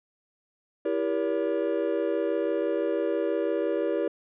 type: chord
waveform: triangle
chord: E diminished seventh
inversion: none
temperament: just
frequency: 329.6 / 395.6 / 474.7 / 569.6 Hz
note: E4 / G4 / Bb4 / Db5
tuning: 0 / +16 / +31 / +47 cents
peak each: -28 dBFS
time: 0.85-4.08 s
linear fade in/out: 5 ms
effects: resampled to 8000 Hz